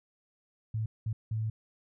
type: tone bursts at uneven times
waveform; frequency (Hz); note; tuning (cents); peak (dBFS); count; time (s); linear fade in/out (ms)
sine; 110; A2; 0; -29; 3; 0.74-0.86 / 1.06-1.13 / 1.31-1.5; 5
effects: none